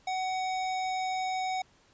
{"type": "tone", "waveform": "square", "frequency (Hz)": 749, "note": "F#5", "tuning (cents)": 21, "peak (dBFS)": -30, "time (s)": [0.07, 1.62], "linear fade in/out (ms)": 5, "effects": ["pink hiss -63 dBFS RMS until 1.93 s", "resampled to 16000 Hz"]}